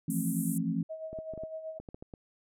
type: chord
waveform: sine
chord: F major seventh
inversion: third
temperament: equal with one note detuned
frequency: 164.81 / 174.61 / 220 / 267.9 Hz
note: E3 / F3 / A3 / C4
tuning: 0 / 0 / 0 / +41 cents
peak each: -34 dBFS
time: 0.08-0.83 s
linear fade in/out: 5 ms
type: band-pass noise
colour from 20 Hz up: pink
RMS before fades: -41 dBFS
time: 0.1-0.58 s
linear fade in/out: 2 ms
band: 8200 to 13000 Hz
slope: 48 dB/octave
type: tone with tremolo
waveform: sine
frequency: 637 Hz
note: D#5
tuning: 41 cents sharp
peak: -35 dBFS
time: 0.89-1.79 s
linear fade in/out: 20 ms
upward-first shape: sine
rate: 7.9 Hz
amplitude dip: 60%
type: clicks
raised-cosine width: 2 ms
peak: -30 dBFS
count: 10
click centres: 1.13 / 1.188 / 1.337 / 1.377 / 1.436 / 1.8 / 1.888 / 1.945 / 2.025 / 2.138 s
effects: none